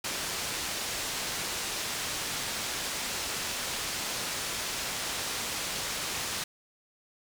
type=low-pass noise; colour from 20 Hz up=white; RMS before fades=-34 dBFS; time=0.04-6.44 s; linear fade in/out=5 ms; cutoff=7200 Hz; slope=12 dB/octave; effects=none